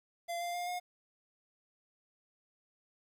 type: tone with pitch steps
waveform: square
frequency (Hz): 687 / 696.6 / 706.3 / 716.2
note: F5 / F5 / F5 / F5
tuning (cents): -29 / -5 / +19 / +43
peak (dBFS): -36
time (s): 0.28-0.8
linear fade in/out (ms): 20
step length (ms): 130
effects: 11-bit